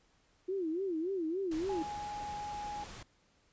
sine tone with vibrato, 351.5 Hz, F4, 11 cents sharp, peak -32 dBFS, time 0.48-1.83 s, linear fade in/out 10 ms, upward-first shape sine, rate 3.5 Hz, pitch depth 200 cents each way
pink noise, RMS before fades -48 dBFS, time 1.51-3.03 s, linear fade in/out 5 ms
sine tone, 830.6 Hz, G#5, in tune, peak -38 dBFS, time 1.69-2.84 s, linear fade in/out 5 ms
effects pink hiss -70 dBFS RMS until 3.52 s + resampled to 16000 Hz

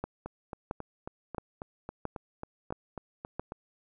two click trains, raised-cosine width 1 ms, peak -24 / -19 dBFS, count 13 / 6, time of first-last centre 0.26-3.521 / 0.04-3.396 s, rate 3.68 / 1.49 Hz, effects none

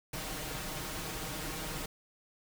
pink noise with comb filter, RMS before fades -39 dBFS, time 0.13-1.86 s, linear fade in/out 5 ms, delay 6.4 ms, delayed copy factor +0.65, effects none

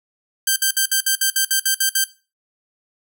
5% pulse tone bursts, 1568 Hz, G6, in tune, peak -4 dBFS, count 11, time 0.47-2.042 s, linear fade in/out 5 ms, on 92 ms, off 56 ms, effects noise-tail reverb RT60 0.3 s tail -17 dB re dry

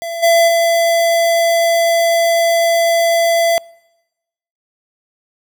square tone with level steps, 673 Hz, E5, 36 cents sharp, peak -22 / -9 / -12 dBFS, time 0.02-3.58 s, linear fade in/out 0 ms, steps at 0.22 / 0.47 s, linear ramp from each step 20 ms, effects noise-tail reverb RT60 1.0 s tail -26 dB re dry

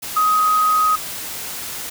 sine tone in noise, 1257 Hz, D#6, 17 cents sharp, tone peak -13 dBFS, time 0.16-0.96 s, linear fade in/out 10 ms, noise white, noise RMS -29 dBFS, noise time 0.02-1.9 s, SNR +13 dB, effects none

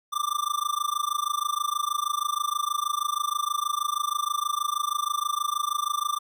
square tone with amplitude modulation, 1185 Hz, D6, 15 cents sharp, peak -22 dBFS, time 0.12-6.19 s, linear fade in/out 20 ms, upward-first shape sine, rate 26.3 Hz, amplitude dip 95%, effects none

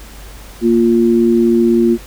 sine tone pair together, 233 / 349.2 Hz, A#3 / F4, -1 / 0 cents, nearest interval perfect fifth, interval 701 cents, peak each -11 dBFS, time 0.61-1.98 s, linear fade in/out 50 ms, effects added 50 Hz sine -34 dBFS peak until 2.06 s + pink hiss -38 dBFS RMS until 2.06 s

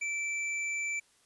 square tone, 2329 Hz, D7, 15 cents flat, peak -32 dBFS, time 0.01-1 s, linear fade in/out 10 ms, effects white hiss -66 dBFS RMS until 1.25 s + resampled to 24000 Hz

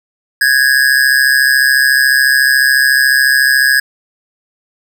square tone with amplitude modulation, 1666 Hz, G#6, 5 cents sharp, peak -5 dBFS, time 0.41-3.8 s, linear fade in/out 5 ms, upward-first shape sine, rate 134 Hz, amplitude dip 75%, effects none

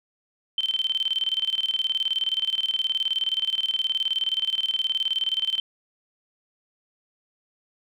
sine tone with tremolo, 3100 Hz, G7, 20 cents flat, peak -20 dBFS, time 0.58-5.6 s, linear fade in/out 2 ms, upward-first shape square, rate 19 Hz, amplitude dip 80%, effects none

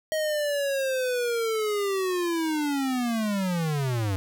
square linear sweep, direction down, 631 to 92.5 Hz, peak -25 dBFS, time 0.12-4.16 s, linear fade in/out 0 ms, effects none

